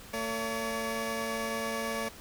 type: tone pair together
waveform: 15% pulse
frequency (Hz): 225.4 / 568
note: A3 / C#5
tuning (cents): +42 / +42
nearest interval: octave + major third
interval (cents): 1600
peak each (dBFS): -28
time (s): 0.13-2.09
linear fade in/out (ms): 10
effects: pink hiss -49 dBFS RMS until 2.2 s